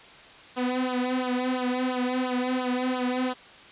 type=tone with flanger; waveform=sawtooth; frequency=252.3 Hz; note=B3; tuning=37 cents sharp; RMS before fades=-27 dBFS; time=0.56-3.34 s; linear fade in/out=20 ms; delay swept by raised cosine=0.43 to 3.33 ms; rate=2.9 Hz; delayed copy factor=-0.95; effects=white hiss -48 dBFS RMS until 3.71 s + resampled to 8000 Hz